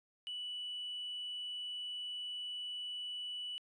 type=tone with hard clipping; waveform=triangle; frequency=2960 Hz; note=F#7; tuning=in tune; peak=-40 dBFS; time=0.27-3.58 s; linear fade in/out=0 ms; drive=4 dB; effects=resampled to 22050 Hz